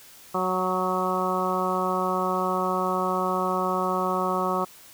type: harmonic tone with a mistuned harmonic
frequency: 185 Hz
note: F#3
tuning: in tune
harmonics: 1 / 2 / 3 / 4 / 5 / 6 / 7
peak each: -31 / -30 / -31 / -31 / -32 / -28 / -31 dBFS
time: 0.34-4.65 s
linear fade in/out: 10 ms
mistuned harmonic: 7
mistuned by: -17 cents
effects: white hiss -49 dBFS RMS until 4.93 s